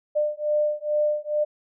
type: beating tone pair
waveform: sine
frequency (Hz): 598 / 600.3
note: D5 / D5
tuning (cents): +31 / +38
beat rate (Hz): 2.3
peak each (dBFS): -24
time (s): 0.15-1.45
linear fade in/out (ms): 20
effects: none